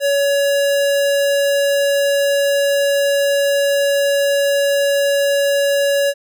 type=tone; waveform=square; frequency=563 Hz; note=C#5; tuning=27 cents sharp; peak=-14 dBFS; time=0-6.14 s; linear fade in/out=50 ms; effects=none